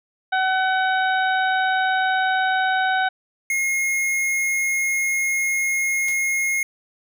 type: harmonic tone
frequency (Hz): 754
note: F#5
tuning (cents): +32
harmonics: 1 / 2 / 3 / 4 / 5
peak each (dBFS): -20 / -21 / -34 / -36 / -32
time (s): 0.32-3.09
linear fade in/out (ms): 10
type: tone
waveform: square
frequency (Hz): 2151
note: C7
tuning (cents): +47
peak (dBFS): -20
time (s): 3.5-6.63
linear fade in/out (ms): 2
type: noise with exponential decay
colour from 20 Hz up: white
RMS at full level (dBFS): -34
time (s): 6.08-6.22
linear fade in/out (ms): 0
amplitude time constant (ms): 30
effects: none